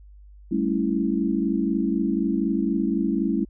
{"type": "chord", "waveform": "sine", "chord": "A dominant seventh", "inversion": "third", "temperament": "equal", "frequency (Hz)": [196, 220, 277.2, 329.6], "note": ["G3", "A3", "C#4", "E4"], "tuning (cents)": [0, 0, 0, 0], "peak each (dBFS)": -26, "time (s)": [0.51, 3.45], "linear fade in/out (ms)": 10, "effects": ["added 50 Hz sine -44 dBFS peak until 3.49 s"]}